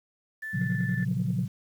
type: tone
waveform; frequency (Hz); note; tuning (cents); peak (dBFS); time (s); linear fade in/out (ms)
sine; 1757; A6; -3; -33; 0.42-1.05; 10
type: chord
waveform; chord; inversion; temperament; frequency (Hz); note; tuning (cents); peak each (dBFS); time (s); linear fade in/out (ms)
sine; Gb major seventh; first; equal; 116.54 / 138.59 / 174.61 / 185; Bb2 / Db3 / F3 / Gb3; 0 / 0 / 0 / 0; -30; 0.53-1.48; 20
effects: tanh soft clip ceiling -17 dBFS + 9-bit